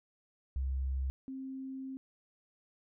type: tone pair in turn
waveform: sine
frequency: 66.3 / 265.2 Hz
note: C2 / C4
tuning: +23 / +23 cents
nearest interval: 2 octaves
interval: 2400 cents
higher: second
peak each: -31 / -39 dBFS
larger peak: first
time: 0.56-1.1 / 1.28-1.97 s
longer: second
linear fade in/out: 0 ms
effects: none